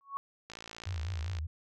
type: tone with exponential growth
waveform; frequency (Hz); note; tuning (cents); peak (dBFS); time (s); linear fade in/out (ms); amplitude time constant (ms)
sine; 1108.7; C#6; 0; -30; 0.01-0.17; 0; 34
type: click train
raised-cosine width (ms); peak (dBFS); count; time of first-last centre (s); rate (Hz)
0.2; -27; 51; 0.5-1.387; 56.4
type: tone with vibrato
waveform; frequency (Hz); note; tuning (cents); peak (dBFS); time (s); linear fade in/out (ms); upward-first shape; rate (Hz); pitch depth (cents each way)
sine; 84.8; E2; +50; -33; 0.86-1.47; 10; triangle; 5; 210
effects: none